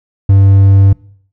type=tone with hard clipping; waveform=triangle; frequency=98 Hz; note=G2; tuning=in tune; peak=-4 dBFS; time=0.29-0.93 s; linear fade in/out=5 ms; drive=6 dB; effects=noise-tail reverb RT60 0.6 s tail -23 dB re dry